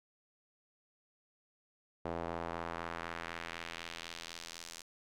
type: tone with band-pass filter sweep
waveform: sawtooth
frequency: 84 Hz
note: E2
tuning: 33 cents sharp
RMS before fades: -43 dBFS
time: 2.05-4.82 s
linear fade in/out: 5 ms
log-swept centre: 620 to 6600 Hz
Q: 1.1
effects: none